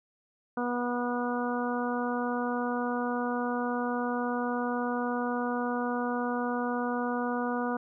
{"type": "harmonic tone", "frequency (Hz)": 243.6, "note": "B3", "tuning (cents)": -24, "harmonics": [1, 2, 3, 4, 5, 6], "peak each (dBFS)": [-31, -34, -36, -37, -38, -39], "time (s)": [0.57, 7.77], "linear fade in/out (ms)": 5, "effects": []}